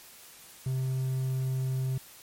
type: tone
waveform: triangle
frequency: 130.81 Hz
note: C3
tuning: in tune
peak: -25 dBFS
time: 0.66-1.98 s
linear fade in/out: 5 ms
effects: white hiss -51 dBFS RMS until 2.22 s + MP3 64 kbps